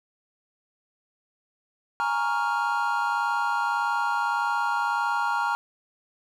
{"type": "chord", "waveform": "triangle", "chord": "Bb minor seventh", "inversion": "third", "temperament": "equal", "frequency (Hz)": [830.6, 932.3, 1108.7, 1396.9], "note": ["Ab5", "Bb5", "Db6", "F6"], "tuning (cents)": [0, 0, 0, 0], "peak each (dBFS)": [-28, -25, -30, -26], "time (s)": [2, 5.55], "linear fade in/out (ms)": 0, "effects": []}